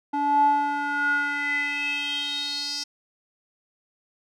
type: tone with band-pass filter sweep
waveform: square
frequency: 287.7 Hz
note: D4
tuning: 36 cents flat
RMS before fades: -25 dBFS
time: 0.13-2.84 s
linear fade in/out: 10 ms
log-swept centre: 690 to 5300 Hz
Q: 6.6
effects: none